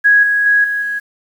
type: tone with level steps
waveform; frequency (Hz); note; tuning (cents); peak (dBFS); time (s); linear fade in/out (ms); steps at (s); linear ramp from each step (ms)
sine; 1660; G#6; -1; -6 / -11 / -8 / -15 / -17; 0.04-1; 20; 0.23 / 0.46 / 0.64 / 0.82; 2
effects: 7-bit